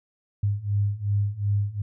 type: beating tone pair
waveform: sine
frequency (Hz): 100.4 / 103.1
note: G2 / G#2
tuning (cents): +42 / -12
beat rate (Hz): 2.7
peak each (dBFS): -26 / -24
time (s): 0.43-1.82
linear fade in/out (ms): 5
effects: none